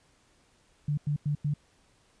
sine tone bursts, 146.83 Hz, D3, in tune, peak -25 dBFS, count 4, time 0.88-1.539 s, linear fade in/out 5 ms, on 95 ms, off 93 ms, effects pink hiss -65 dBFS RMS until 2.2 s + resampled to 22050 Hz

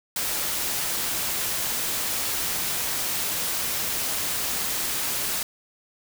white noise, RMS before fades -27 dBFS, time 0.16-5.43 s, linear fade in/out 2 ms, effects none

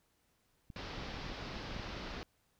clicks, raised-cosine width 5 ms, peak -36 dBFS, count 10, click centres 0.702 / 1.026 / 1.087 / 1.142 / 1.264 / 1.317 / 1.566 / 1.765 / 1.797 / 1.968 s
pink low-pass noise, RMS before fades -44 dBFS, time 0.76-2.23 s, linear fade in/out 0 ms, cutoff 5300 Hz, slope 48 dB/octave
effects pink hiss -75 dBFS RMS until 2.59 s

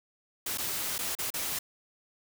white noise with dropouts, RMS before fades -33 dBFS, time 0.46-1.59 s, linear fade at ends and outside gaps 5 ms, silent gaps 0.575-0.582 / 0.982-0.988 / 1.152-1.187 / 1.304-1.339 s, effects none

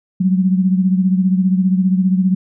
sine beating tone pair, 185 / 200 Hz, F#3 / G3, 0 / +35 cents, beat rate 15 Hz, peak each -12 / -19 dBFS, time 0.2-2.35 s, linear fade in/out 10 ms, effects none

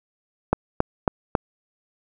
click train, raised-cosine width 1 ms, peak -3 dBFS, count 4, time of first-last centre 0.53-1.352 s, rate 3.65 Hz, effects none

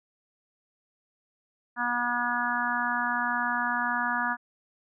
harmonic tone, 241.7 Hz, B3, 37 cents flat, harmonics 1 / 3 / 4 / 5 / 6 / 7, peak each -36 / -35 / -31 / -33 / -31 / -31 dBFS, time 1.76-4.37 s, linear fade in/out 50 ms, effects none

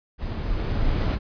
brown noise with level ramp, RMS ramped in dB -29 to -20 dBFS, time 0.18-1.19 s, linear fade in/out 50 ms, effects resampled to 11025 Hz

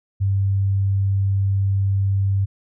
sine tone, 98 Hz, G2, in tune, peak -16 dBFS, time 0.2-2.46 s, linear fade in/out 20 ms, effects none

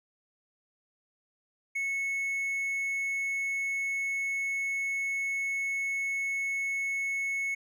triangle tone, 2200 Hz, C#7, 14 cents flat, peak -27 dBFS, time 1.75-7.55 s, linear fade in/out 10 ms, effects none

